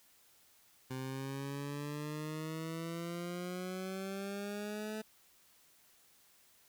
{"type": "exponential sweep", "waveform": "20% pulse", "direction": "up", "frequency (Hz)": [129.4, 217.9], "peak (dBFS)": -34, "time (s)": [0.9, 5.02], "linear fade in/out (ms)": 10, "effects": ["white hiss -66 dBFS RMS until 6.68 s"]}